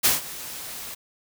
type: noise with ADSR envelope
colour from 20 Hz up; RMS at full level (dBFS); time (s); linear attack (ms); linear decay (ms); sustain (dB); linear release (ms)
white; -17; 0.03-0.95; 23; 150; -19; 14
effects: none